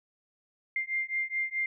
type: beating tone pair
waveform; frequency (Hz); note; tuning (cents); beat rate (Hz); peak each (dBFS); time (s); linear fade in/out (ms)
sine; 2100 / 2104.7; C7 / C7; +6 / +10; 4.7; -32 / -32; 0.76-1.66; 2
effects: none